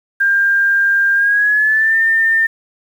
sine tone with pitch glide, 1598 to 1804.1 Hz, G6 to A6, +33 to +43 cents, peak -10 dBFS, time 0.2-2.47 s, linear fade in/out 10 ms, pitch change +210 cents, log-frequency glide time 1.14-1.98 s, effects 7-bit

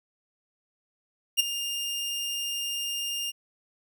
sawtooth tone with ADSR envelope, 2811 Hz, F7, 11 cents sharp, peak -13 dBFS, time 1.37-3.32 s, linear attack 27 ms, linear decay 14 ms, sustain -13 dB, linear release 28 ms, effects none

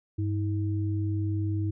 sine tone pair together, 100.04 / 320 Hz, G2 / D#4, +36 / +49 cents, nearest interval octave + minor sixth, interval 2013 cents, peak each -26 / -33 dBFS, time 0.18-1.71 s, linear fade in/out 10 ms, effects none

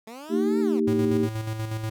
15% pulse linear two-way sweep, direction up then down, 213.9 to 470 to 213.9 Hz, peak -32 dBFS, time 0.07-0.8 s, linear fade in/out 5 ms, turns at 0.6 s
sine chord, Eb major, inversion second, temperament equal with one note detuned, 227.8 / 311.1 / 392 Hz, Bb3 / Eb4 / G4, -40 / 0 / 0 cents, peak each -24 / -26 / -24 dBFS, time 0.29-1.29 s, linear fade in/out 50 ms
square tone with tremolo, 110 Hz, A2, in tune, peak -27 dBFS, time 0.87-1.9 s, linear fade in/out 10 ms, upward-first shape square, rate 8.3 Hz, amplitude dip 45%
effects none

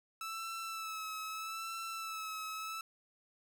sawtooth tone with vibrato, 1312 Hz, E6, 9 cents flat, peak -36 dBFS, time 0.21-2.81 s, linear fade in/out 2 ms, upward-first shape sine, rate 0.79 Hz, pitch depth 35 cents each way, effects none

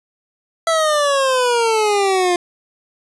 25% pulse exponential sweep, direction down, 665 to 349.2 Hz, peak -10 dBFS, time 0.67-2.36 s, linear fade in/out 2 ms, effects resampled to 24000 Hz + 7-bit

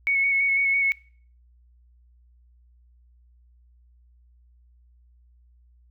sine tone with vibrato, 2211 Hz, C#7, 5 cents flat, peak -19 dBFS, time 0.07-0.92 s, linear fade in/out 0 ms, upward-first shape square, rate 6 Hz, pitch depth 15 cents each way, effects noise-tail reverb RT60 0.5 s tail -23 dB re dry + added 60 Hz sine -54 dBFS peak until 5.9 s

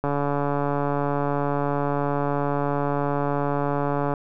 click train, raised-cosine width 1 ms, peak -11 dBFS, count 587, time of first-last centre 0.04-4.138 s, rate 143 Hz, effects none

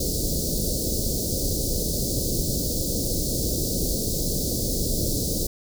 pink band-stop noise, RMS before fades -25 dBFS, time 0-5.47 s, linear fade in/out 5 ms, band 570 to 4300 Hz, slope 48 dB/octave, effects none

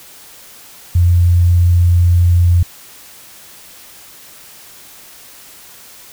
sine tone, 87.31 Hz, F2, in tune, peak -7 dBFS, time 0.95-2.63 s, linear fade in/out 5 ms, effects white hiss -39 dBFS RMS until 6.12 s

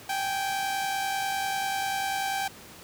sawtooth tone pair together, 779.8 / 830 Hz, G5 / G#5, -9 / -1 cents, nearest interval minor second, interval 108 cents, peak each -24 / -32 dBFS, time 0.09-2.48 s, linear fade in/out 5 ms, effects pink hiss -47 dBFS RMS until 2.83 s + high-pass 80 Hz 12 dB/octave

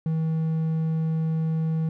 triangle tone, 160.3 Hz, E3, 48 cents flat, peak -20 dBFS, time 0.06-1.89 s, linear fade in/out 2 ms, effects none

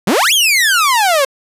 sawtooth exponential two-way sweep, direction up then down, 165.4 to 3421 to 525 Hz, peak -6 dBFS, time 0.07-1.25 s, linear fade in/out 5 ms, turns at 0.33 s, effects resampled to 32000 Hz

